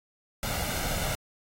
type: noise with comb filter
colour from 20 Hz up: pink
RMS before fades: -31 dBFS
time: 0.43-1.15 s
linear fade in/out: 0 ms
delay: 1.4 ms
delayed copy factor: +0.55
effects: AAC 48 kbps